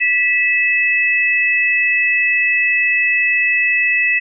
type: tone pair together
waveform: sine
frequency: 1966 / 2604 Hz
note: B6 / E7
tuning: -8 / -22 cents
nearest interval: perfect fourth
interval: 486 cents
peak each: -15 dBFS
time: 0-4.2 s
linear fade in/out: 20 ms
effects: none